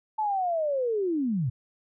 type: linear sweep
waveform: sine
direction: down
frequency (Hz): 880 to 111.3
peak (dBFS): -24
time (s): 0.18-1.5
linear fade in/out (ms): 10
effects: none